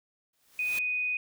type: noise with exponential growth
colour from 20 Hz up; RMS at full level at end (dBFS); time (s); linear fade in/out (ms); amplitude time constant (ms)
white; -37; 0.33-0.79; 5; 98
type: tone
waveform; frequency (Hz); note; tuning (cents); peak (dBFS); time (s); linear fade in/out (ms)
sine; 2489; D#7; 0; -27; 0.59-1.17; 2
effects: none